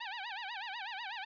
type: tone with vibrato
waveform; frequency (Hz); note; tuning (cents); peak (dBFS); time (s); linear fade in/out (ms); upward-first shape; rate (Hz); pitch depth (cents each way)
15% pulse; 856; A5; -48; -33; 0-1.25; 10; sine; 8.1; 220
effects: resampled to 11025 Hz + 11-bit